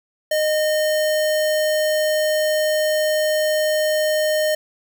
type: tone with sample-and-hold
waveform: sine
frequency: 616 Hz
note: D#5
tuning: 17 cents flat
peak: -16 dBFS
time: 0.31-4.55 s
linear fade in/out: 5 ms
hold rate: 2450 Hz
effects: none